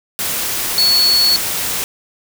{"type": "tone in noise", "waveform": "sine", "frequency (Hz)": 4404, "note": "C#8", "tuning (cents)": -12, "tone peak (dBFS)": -10, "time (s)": [0.78, 1.36], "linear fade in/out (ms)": 0, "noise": "white", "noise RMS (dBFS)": -20, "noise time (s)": [0.19, 1.84], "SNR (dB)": 7, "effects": []}